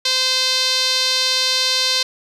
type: tone with band-pass filter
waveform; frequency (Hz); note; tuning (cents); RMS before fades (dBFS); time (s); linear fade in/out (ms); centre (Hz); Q
sawtooth; 517; C5; -21; -18; 0.05-2.03; 5; 4300; 3.5
effects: none